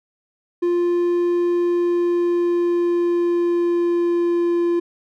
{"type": "tone with pitch glide", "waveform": "triangle", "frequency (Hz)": [349.2, 344.6], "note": ["F4", "F4"], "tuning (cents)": [0, -23], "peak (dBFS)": -14, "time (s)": [0.62, 4.8], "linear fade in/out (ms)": 10, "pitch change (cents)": -23, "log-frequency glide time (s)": [1.54, 4.68], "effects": []}